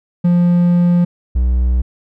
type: tone pair in turn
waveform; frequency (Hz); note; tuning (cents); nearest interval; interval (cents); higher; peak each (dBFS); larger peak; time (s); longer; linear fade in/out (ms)
triangle; 175 / 61.87; F3 / B1; +4 / +4; octave + tritone; 1800; first; -7 / -9; first; 0.24-1.05 / 1.35-1.82; first; 10
effects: none